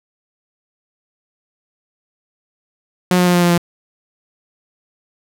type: tone with pitch steps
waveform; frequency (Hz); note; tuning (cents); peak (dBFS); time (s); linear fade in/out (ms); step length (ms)
sawtooth; 180.7 / 179.04 / 177.39 / 175.76 / 174.14 / 172.54; F#3 / F3 / F3 / F3 / F3 / F3; -41 / +43 / +27 / +11 / -5 / -21; -7; 3.11-3.578; 2; 78
effects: none